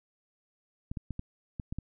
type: clicks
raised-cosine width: 5 ms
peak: -23 dBFS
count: 7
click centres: 0.915 / 0.972 / 1.107 / 1.194 / 1.598 / 1.725 / 1.786 s
effects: none